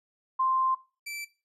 sine / sawtooth tone pair in turn, 1046.5 / 2329 Hz, C6 / D7, 0 / -15 cents, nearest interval octave + major second, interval 1385 cents, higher second, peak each -23 / -32 dBFS, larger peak first, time 0.39-0.75 / 1.06-1.25 s, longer first, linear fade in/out 10 ms, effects noise-tail reverb RT60 0.3 s tail -17 dB re dry + resampled to 32000 Hz

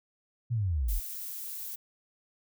sine linear sweep, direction down, 123.9 to 34.23 Hz, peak -26 dBFS, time 0.5-1 s, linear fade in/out 20 ms
violet noise, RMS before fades -39 dBFS, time 0.88-1.76 s, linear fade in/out 10 ms
effects none

